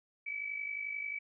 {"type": "tone with amplitude modulation", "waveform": "sine", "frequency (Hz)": 2292, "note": "D7", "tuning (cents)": -43, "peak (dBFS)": -33, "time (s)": [0.26, 1.19], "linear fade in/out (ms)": 10, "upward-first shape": "sine", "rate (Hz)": 51.3, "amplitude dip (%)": 65, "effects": []}